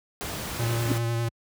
pink noise, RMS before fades -33 dBFS, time 0.21-0.98 s, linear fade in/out 0 ms
square tone with vibrato, 116.54 Hz, A#2, in tune, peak -25 dBFS, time 0.59-1.29 s, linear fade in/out 10 ms, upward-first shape sine, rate 10 Hz, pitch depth 20 cents each way
sine tone with exponential growth, 277.2 Hz, C#4, in tune, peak -18 dBFS, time 0.84-0.92 s, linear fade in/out 2 ms, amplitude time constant 16 ms
effects high-pass 60 Hz 12 dB/octave

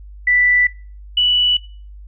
sine tone pair in turn, 1975.5 / 2957 Hz, B6 / F#7, 0 / -2 cents, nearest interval perfect fifth, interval 698 cents, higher second, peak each -11 dBFS, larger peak neither, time 0.27-0.67 / 1.17-1.57 s, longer neither, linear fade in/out 5 ms, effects noise-tail reverb RT60 0.4 s tail -21 dB re dry + added 50 Hz sine -34 dBFS peak until 2.07 s

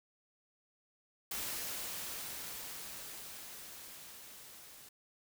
white noise with level ramp, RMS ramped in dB -39 to -55 dBFS, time 1.31-4.89 s, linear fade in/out 5 ms, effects none

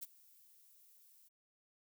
violet noise with ADSR envelope, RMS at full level -43 dBFS, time 0.01-1.29 s, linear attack 19 ms, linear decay 26 ms, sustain -22 dB, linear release 17 ms, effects none

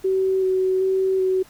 sine tone with vibrato, 377.7 Hz, F#4, 36 cents sharp, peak -17 dBFS, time 0.04-1.43 s, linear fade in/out 10 ms, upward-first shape square, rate 1.3 Hz, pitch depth 12 cents each way, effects pink hiss -50 dBFS RMS until 1.49 s

